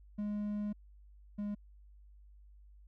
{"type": "tone pair in turn", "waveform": "triangle", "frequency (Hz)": [207.7, 205.9], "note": ["G#3", "G#3"], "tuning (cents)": [0, -15], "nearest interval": "unison", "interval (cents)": 15, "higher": "first", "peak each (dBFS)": [-32, -33], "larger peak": "first", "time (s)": [[0.18, 0.73], [1.38, 1.55]], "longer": "first", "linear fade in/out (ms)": 10, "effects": ["added 50 Hz sine -55 dBFS peak until 2.87 s"]}